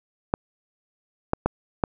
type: clicks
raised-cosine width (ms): 1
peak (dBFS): -6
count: 4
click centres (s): 0.339 / 1.334 / 1.46 / 1.838
effects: none